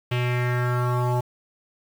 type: tone with low-pass filter sweep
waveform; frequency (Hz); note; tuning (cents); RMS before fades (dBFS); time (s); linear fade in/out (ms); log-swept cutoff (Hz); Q
square; 123.3; B2; -2; -23; 0.11-1.21; 10; 2900 to 830; 3.6
effects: 7-bit